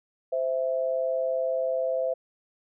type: tone pair together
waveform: sine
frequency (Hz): 518.9 / 659.3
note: C5 / E5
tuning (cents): -14 / 0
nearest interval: major third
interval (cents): 414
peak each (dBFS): -26 / -28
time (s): 0.32-2.14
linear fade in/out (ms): 10
effects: none